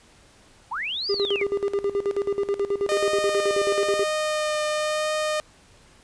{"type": "linear two-way sweep", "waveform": "sine", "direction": "up then down", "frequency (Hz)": [784, 5040, 1982], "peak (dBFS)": -26, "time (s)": [0.71, 1.44], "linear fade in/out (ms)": 10, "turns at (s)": 1.1}
{"type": "tone with tremolo", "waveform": "triangle", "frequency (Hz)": 401.1, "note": "G4", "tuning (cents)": 40, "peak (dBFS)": -18, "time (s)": [1.09, 4.04], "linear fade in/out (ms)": 10, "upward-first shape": "square", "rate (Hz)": 9.3, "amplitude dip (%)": 80}
{"type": "tone with vibrato", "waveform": "sawtooth", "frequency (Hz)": 611, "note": "D#5", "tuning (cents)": -32, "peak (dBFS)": -19, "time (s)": [2.89, 5.4], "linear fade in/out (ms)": 0, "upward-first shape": "triangle", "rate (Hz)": 1, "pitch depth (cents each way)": 14}
{"effects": ["pink hiss -54 dBFS RMS until 6.03 s", "resampled to 22050 Hz"]}